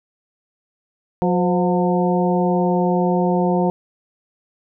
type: harmonic tone with a mistuned harmonic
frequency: 179.9 Hz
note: F#3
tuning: 48 cents flat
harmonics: 1 / 2 / 3 / 4 / 5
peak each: -18 / -21 / -23 / -24 / -25 dBFS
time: 1.22-3.7 s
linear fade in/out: 0 ms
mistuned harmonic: 3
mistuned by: -64 cents
effects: none